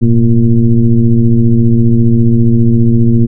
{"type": "tone with frequency modulation", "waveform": "sine", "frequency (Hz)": 120.4, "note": "B2", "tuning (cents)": -44, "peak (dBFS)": -4, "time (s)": [0.01, 3.27], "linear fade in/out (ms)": 20, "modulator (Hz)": 113, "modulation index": 1.4, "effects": []}